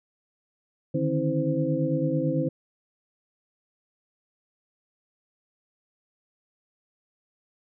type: tone cluster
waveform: sine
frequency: 146.9 / 155.9 / 267 / 323.2 / 516 Hz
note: D3 / D#3 / C4 / E4 / C5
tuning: +1 / +4 / +35 / -34 / -24 cents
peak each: -29 dBFS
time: 0.94-2.49 s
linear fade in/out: 10 ms
effects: none